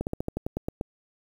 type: slowing click train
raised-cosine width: 2 ms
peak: -15 dBFS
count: 10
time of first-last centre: 0.01-0.811 s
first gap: 59 ms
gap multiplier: 1.1
effects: 8-bit

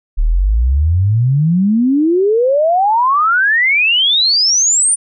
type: exponential sweep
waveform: sine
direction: up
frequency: 35.36 to 9397 Hz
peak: -9 dBFS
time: 0.17-4.96 s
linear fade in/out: 20 ms
effects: none

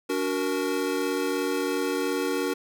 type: chord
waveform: square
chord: D augmented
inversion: none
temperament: equal with one note detuned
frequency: 287.1 / 370 / 466.2 Hz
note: D4 / F#4 / A#4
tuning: -39 / 0 / 0 cents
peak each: -30 dBFS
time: 0.09-2.54 s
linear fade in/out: 10 ms
effects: none

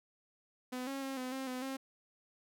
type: tone with pitch steps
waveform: sawtooth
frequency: 252.3 / 272.8 / 269 / 254.5 / 265.7 / 253.6 / 267.5 Hz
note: B3 / C#4 / C4 / C4 / C4 / B3 / C4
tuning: +37 / -28 / +48 / -48 / +27 / +46 / +38 cents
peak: -34 dBFS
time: 0.72-1.77 s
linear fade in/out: 10 ms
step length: 150 ms
effects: none

